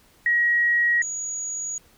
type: tone pair in turn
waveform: sine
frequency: 1900 / 6771 Hz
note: A#6 / G#8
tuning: +33 / +33 cents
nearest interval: octave + minor seventh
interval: 2200 cents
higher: second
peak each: -17 / -27 dBFS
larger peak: first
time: 0.26-1.02 / 1.02-1.78 s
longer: neither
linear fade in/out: 2 ms
effects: pink hiss -57 dBFS RMS until 1.97 s

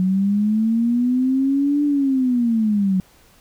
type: linear two-way sweep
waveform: sine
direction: up then down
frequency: 183.1 to 293.7 to 183.6 Hz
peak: -15 dBFS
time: 0-3 s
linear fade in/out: 0 ms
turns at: 1.84 s
effects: pink hiss -53 dBFS RMS until 3.4 s

